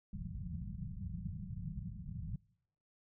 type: low-pass noise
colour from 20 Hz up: white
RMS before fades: -43 dBFS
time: 0.13-2.36 s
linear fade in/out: 2 ms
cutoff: 200 Hz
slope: 96 dB/octave
effects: noise-tail reverb RT60 0.8 s tail -26 dB re dry